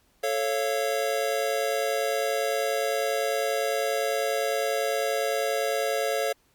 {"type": "chord", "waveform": "square", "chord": "A augmented", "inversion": "none", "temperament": "just", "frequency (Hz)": [440, 550, 687.5], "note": ["A4", "C#5", "E#5"], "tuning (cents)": [0, -14, -27], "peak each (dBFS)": [-30, -28, -30], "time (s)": [0.23, 6.33], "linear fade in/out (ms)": 10, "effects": ["pink hiss -65 dBFS RMS until 6.54 s", "MP3 96 kbps"]}